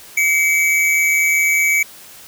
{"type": "tone pair together", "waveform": "square", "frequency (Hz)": [2119, 2284], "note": ["C7", "D7"], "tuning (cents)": [21, -49], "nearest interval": "minor second", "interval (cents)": 130, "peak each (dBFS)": [-22, -14], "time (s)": [0.17, 1.83], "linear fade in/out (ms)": 5, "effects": ["white hiss -40 dBFS RMS until 2.27 s"]}